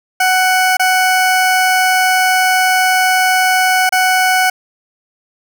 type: tone with dropouts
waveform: 20% pulse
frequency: 744 Hz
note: F#5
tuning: 9 cents sharp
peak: -5 dBFS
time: 0.2-4.5 s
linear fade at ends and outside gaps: 5 ms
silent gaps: 0.77-0.795 / 3.893-3.923 s
effects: none